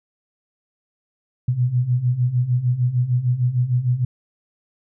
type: beating tone pair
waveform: sine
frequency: 120.2 / 126.8 Hz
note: B2 / B2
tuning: -46 / +46 cents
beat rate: 6.6 Hz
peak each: -22 / -18 dBFS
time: 1.48-4.05 s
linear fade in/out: 5 ms
effects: none